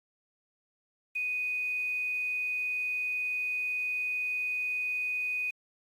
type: tone with quantisation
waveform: sine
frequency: 2489 Hz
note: D#7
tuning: in tune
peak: -29 dBFS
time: 1.15-5.51 s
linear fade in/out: 10 ms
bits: 9
effects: AAC 48 kbps